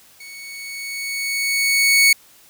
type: tone with level ramp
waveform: sawtooth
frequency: 2221 Hz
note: C#7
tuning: 3 cents sharp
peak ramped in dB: -33 to -6 dBFS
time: 0.2-2.13 s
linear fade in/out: 5 ms
effects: white hiss -50 dBFS RMS until 2.49 s